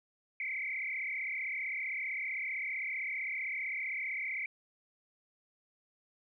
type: tone with frequency modulation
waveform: sine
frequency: 2178 Hz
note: C#7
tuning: 31 cents flat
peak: -34 dBFS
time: 0.4-4.46 s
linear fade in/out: 2 ms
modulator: 35.5 Hz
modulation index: 4.2
effects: none